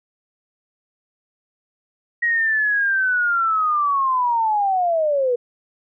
sine linear sweep, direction down, 1900 to 474.2 Hz, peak -16 dBFS, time 2.22-5.36 s, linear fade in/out 10 ms, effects none

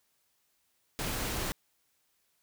pink noise, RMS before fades -34 dBFS, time 0.99-1.52 s, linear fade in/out 0 ms, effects white hiss -74 dBFS RMS until 2.42 s

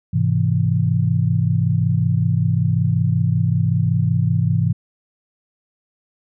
sine chord, Ab augmented, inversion none, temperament equal with one note detuned, 103.83 / 129.16 / 164.81 Hz, Ab2 / C3 / E3, 0 / -22 / 0 cents, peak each -19 dBFS, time 0.13-4.73 s, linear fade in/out 10 ms, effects none

